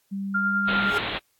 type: tone with pitch glide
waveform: sine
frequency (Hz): 196.6 to 198.77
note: G3 to G3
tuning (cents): +5 to +24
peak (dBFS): -27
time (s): 0.11-0.91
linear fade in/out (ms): 20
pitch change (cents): +19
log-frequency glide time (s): 0.39-0.61
type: tone with tremolo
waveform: sine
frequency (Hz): 1396.9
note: F6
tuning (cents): 0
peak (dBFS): -20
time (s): 0.34-0.99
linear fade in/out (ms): 10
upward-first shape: triangle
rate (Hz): 9.7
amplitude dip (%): 35
type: low-pass noise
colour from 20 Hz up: white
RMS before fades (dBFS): -30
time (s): 0.67-1.19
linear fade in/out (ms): 20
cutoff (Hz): 3900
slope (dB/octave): 96
type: tone with exponential growth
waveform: 35% pulse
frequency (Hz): 415.3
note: G#4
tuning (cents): 0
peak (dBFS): -23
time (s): 0.76-0.98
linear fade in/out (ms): 5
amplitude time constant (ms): 47
effects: white hiss -68 dBFS RMS until 1.39 s + AAC 64 kbps